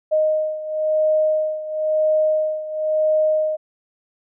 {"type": "beating tone pair", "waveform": "sine", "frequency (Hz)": [620, 620.98], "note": ["D#5", "D#5"], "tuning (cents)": [-6, -4], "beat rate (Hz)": 0.98, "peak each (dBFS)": [-18, -22], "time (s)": [0.11, 3.57], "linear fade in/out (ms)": 20, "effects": []}